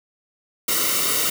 white noise with comb filter, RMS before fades -21 dBFS, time 0.68-1.3 s, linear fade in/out 5 ms, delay 1.2 ms, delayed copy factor -0.75, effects none

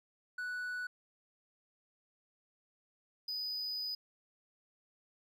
triangle tone pair in turn, 1480 / 4978 Hz, F#6 / D#8, 0 / 0 cents, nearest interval octave + major sixth, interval 2100 cents, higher second, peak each -35 / -35 dBFS, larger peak neither, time 0.38-0.87 / 3.28-3.95 s, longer second, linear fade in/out 5 ms, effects none

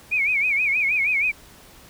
sine tone with vibrato, 2338 Hz, D7, 8 cents flat, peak -18 dBFS, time 0.11-1.32 s, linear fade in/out 20 ms, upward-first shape sine, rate 6.3 Hz, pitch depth 140 cents each way, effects pink hiss -48 dBFS RMS until 1.89 s

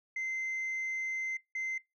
sine tone pair in turn, 2073 / 2073 Hz, C7 / C7, -17 / -17 cents, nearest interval unison, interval 0 cents, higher neither, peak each -31 / -31 dBFS, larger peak neither, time 0.16-1.37 / 1.55-1.78 s, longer first, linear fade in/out 5 ms, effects noise-tail reverb RT60 0.2 s tail -23 dB re dry + tanh soft clip ceiling -31 dBFS

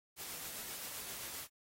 white noise with tremolo, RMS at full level -44 dBFS, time 0.16-1.48 s, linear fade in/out 50 ms, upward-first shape sine, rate 7.6 Hz, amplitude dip 25%, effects AAC 48 kbps

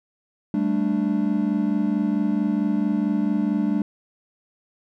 triangle chord, G suspended second, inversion none, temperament just, 196 / 220.5 / 294 Hz, G3 / A3 / D4, 0 / +4 / +2 cents, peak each -22 dBFS, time 0.54-3.82 s, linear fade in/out 2 ms, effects none

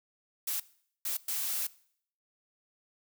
blue noise bursts at uneven times, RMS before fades -33 dBFS, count 3, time 0.47-0.6 / 1.05-1.17 / 1.28-1.67 s, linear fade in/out 5 ms, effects noise-tail reverb RT60 0.6 s tail -20 dB re dry

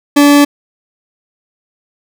40% pulse tone, 288.1 Hz, D4, 33 cents flat, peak -3 dBFS, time 0.16-0.45 s, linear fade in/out 10 ms, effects none

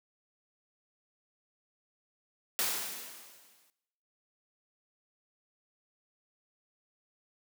white noise with exponential decay, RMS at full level -29 dBFS, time 2.59-3.7 s, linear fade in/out 0 ms, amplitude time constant 240 ms, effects noise-tail reverb RT60 0.9 s tail -18 dB re dry + high-pass 200 Hz 12 dB/octave

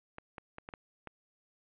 clicks, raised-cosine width 0.5 ms, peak -28 dBFS, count 6, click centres 0.184 / 0.382 / 0.584 / 0.689 / 0.738 / 1.073 s, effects resampled to 8000 Hz

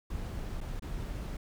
brown noise with dropouts, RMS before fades -37 dBFS, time 0.1-1.37 s, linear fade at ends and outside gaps 5 ms, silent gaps 0.606-0.611 / 0.796-0.821 s, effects none

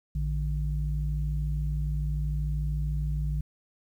sine tone pair together, 56.91 / 150 Hz, A#1 / D3, -41 / +37 cents, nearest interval octave + perfect fourth, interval 1678 cents, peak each -27 / -30 dBFS, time 0.15-3.41 s, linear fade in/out 5 ms, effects tanh soft clip ceiling -18 dBFS + 10-bit

